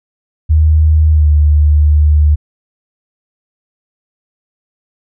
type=tone with pitch glide; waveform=sine; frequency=77.78 to 74.91 Hz; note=D#2 to D2; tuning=0 to +35 cents; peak=-5 dBFS; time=0.49-2.36 s; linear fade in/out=20 ms; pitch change=-65 cents; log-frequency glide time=1.12-1.27 s; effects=none